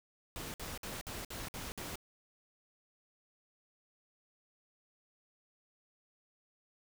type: noise bursts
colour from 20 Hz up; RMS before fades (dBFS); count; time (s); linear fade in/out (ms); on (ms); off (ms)
pink; -43; 7; 0.36-1.956; 0; 180; 56
effects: none